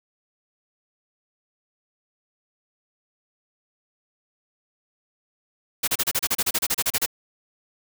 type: noise bursts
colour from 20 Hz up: white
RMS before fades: -22 dBFS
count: 16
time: 5.83-7.062 s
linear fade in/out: 10 ms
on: 47 ms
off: 32 ms
effects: none